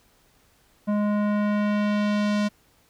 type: tone with low-pass filter sweep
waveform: square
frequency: 207.7 Hz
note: G#3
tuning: in tune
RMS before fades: -23 dBFS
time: 0.87-2.49 s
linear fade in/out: 20 ms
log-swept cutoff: 970 to 5800 Hz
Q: 0.88
effects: pink hiss -61 dBFS RMS until 2.89 s